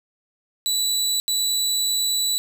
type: tone bursts at uneven times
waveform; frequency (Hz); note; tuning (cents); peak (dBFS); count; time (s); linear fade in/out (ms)
25% pulse; 3951; B7; 0; -16; 2; 0.66-1.2 / 1.28-2.38; 0
effects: none